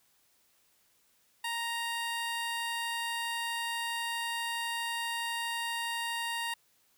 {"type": "tone", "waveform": "15% pulse", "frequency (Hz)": 932.3, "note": "A#5", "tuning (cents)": 0, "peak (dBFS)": -26, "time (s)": [1.44, 6.54], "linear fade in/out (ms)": 5, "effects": ["white hiss -69 dBFS RMS until 6.97 s"]}